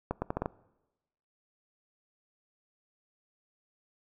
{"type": "accelerating click train", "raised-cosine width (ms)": 1, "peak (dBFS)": -16, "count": 6, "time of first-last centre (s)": [0.11, 0.459], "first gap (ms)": 110, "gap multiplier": 0.77, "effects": ["noise-tail reverb RT60 1.0 s tail -22 dB re dry"]}